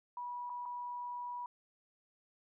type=tone with dropouts; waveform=sine; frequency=974 Hz; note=B5; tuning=24 cents flat; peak=-39 dBFS; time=0.17-1.46 s; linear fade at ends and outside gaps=2 ms; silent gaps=0.496-0.5 / 0.655-0.659 s; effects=none